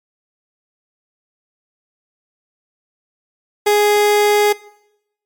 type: tone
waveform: 30% pulse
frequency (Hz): 415.3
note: G#4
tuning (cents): 0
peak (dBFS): -8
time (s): 3.66-4.53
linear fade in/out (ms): 10
effects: noise-tail reverb RT60 0.8 s tail -21 dB re dry + MP3 96 kbps

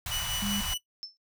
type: band-stop noise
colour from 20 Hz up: pink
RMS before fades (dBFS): -35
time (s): 0.06-0.74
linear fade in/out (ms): 2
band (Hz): 140 to 740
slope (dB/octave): 24
type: tone with tremolo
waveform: sawtooth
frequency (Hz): 2960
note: F#7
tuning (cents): 0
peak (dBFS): -26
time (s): 0.11-0.78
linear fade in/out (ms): 10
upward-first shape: triangle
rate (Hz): 5.2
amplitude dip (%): 55
type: tone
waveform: sine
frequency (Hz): 202.9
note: G#3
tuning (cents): -40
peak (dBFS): -30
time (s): 0.42-0.61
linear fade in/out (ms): 5
type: tone with exponential decay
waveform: sine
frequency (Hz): 5300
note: E8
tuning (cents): +9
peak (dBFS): -32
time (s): 1.03-1.17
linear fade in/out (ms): 0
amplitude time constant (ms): 29
effects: noise-tail reverb RT60 0.1 s tail -17 dB re dry

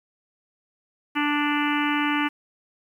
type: harmonic tone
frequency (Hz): 293.7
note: D4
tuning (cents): 0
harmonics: 1 / 3 / 4 / 5 / 6 / 7 / 8 / 9 / 10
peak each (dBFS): -24 / -29 / -30 / -31 / -32 / -32 / -33 / -34 / -34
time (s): 1.15-2.29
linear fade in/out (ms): 20
effects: 9-bit

